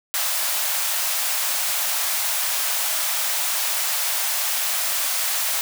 white high-pass noise, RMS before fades -23 dBFS, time 0.14-5.61 s, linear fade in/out 0 ms, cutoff 580 Hz, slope 48 dB/octave, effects none

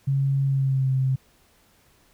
sine tone with pitch glide, 137.2 to 131.92 Hz, C#3 to C3, -17 to +15 cents, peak -19 dBFS, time 0.07-1.16 s, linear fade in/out 10 ms, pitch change -68 cents, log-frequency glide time 0.45-0.91 s, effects pink hiss -60 dBFS RMS until 2.13 s

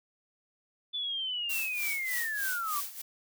sine linear sweep, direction down, 3496 to 1120 Hz, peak -31 dBFS, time 0.93-2.81 s, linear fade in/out 20 ms
blue noise with tremolo, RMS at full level -34 dBFS, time 1.49-3.02 s, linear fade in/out 10 ms, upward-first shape sine, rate 3.3 Hz, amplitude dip 80%
effects none

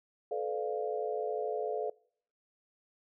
sine chord, B half-diminished seventh, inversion third, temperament equal with one note detuned, 433.9 / 493.9 / 587.3 / 698.5 Hz, A4 / B4 / D5 / F5, -24 / 0 / 0 / 0 cents, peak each -35 / -38 / -39 / -38 dBFS, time 0.31-1.9 s, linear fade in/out 5 ms, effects noise-tail reverb RT60 0.6 s tail -25 dB re dry

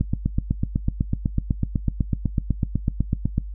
click train, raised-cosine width 5 ms, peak -8 dBFS, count 28, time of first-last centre 0.01-3.381 s, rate 8.01 Hz, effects noise-tail reverb RT60 0.1 s tail -19 dB re dry + added 50 Hz sine -30 dBFS peak until 3.54 s

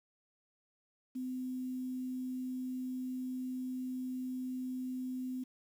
sine tone with quantisation, 255.4 Hz, C4, 42 cents flat, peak -36 dBFS, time 1.15-5.44 s, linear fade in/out 10 ms, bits 10, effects none

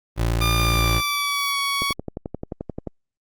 25% pulse tone, 57.3 Hz, A#1, 29 cents flat, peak -15 dBFS, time 0.16-1.02 s, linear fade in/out 50 ms
15% pulse tone with pitch glide, 1200 to 1119.6 Hz, D6 to C#6, +37 to +17 cents, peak -15 dBFS, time 0.41-1.93 s, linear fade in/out 5 ms, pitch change -120 cents, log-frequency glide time 0.61-1.59 s
click train, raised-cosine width 2 ms, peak -15 dBFS, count 13, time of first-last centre 1.82-2.873 s, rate 11.4 Hz
effects Opus 32 kbps

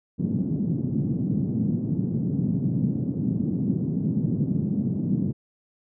white band-pass noise, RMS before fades -25 dBFS, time 0.18-5.33 s, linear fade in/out 20 ms, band 130 to 230 Hz, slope 24 dB/octave, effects none

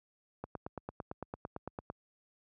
click train, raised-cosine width 1 ms, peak -25 dBFS, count 14, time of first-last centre 0.44-1.901 s, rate 8.9 Hz, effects high-pass 60 Hz 12 dB/octave

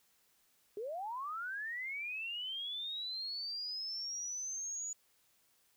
sine linear sweep, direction up, 391.1 to 6890 Hz, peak -38 dBFS, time 0.77-4.93 s, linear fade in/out 2 ms, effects white hiss -72 dBFS RMS until 5.76 s

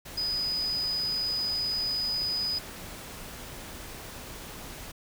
sine tone in noise, 4978 Hz, D#8, in tune, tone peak -27 dBFS, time 0.17-2.59 s, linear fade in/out 10 ms, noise pink, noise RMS -42 dBFS, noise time 0.05-4.92 s, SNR +12 dB, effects none

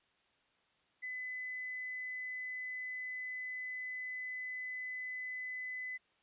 sine tone, 2011 Hz, B6, 31 cents sharp, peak -39 dBFS, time 1.02-5.98 s, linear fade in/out 20 ms, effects white hiss -73 dBFS RMS until 6.22 s + resampled to 8000 Hz

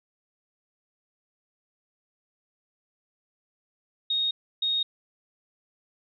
sine tone bursts at uneven times, 3729 Hz, A#7, in tune, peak -23 dBFS, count 2, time 4.1-4.31 / 4.62-4.83 s, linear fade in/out 5 ms, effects none

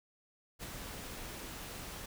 pink noise with ADSR envelope, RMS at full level -42 dBFS, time 0.59-2.06 s, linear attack 40 ms, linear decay 18 ms, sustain -3 dB, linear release 5 ms, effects none

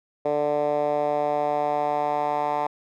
10% pulse tone with band-pass filter sweep, 147.5 Hz, D3, 8 cents sharp, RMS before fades -24 dBFS, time 0.25-2.67 s, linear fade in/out 5 ms, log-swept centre 550 to 880 Hz, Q 2.8, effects none

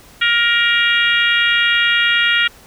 harmonic tone, 470.6 Hz, A#4, 16 cents sharp, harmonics 3 / 4 / 5 / 6 / 7 / 8, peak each -17 / -17 / -20 / -19 / -20 / -29 dBFS, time 0.21-2.48 s, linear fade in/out 10 ms, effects pink hiss -44 dBFS RMS until 2.66 s

